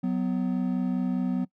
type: tone pair together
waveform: triangle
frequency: 185.07 / 250 Hz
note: F#3 / B3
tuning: +1 / +21 cents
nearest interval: perfect fourth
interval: 520 cents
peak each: -25 dBFS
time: 0.03-1.45 s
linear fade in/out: 10 ms
effects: noise-tail reverb RT60 0.1 s tail -21 dB re dry